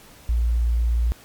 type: tone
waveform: sine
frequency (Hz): 58.27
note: A#1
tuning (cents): 0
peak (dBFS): -17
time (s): 0.29-1.12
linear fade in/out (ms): 0
effects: pink hiss -48 dBFS RMS until 1.24 s + MP3 96 kbps